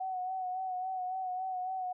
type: tone with vibrato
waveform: sine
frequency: 744 Hz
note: F#5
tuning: 9 cents sharp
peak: -33 dBFS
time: 0-1.93 s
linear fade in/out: 10 ms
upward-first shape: sine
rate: 3.6 Hz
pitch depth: 35 cents each way
effects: none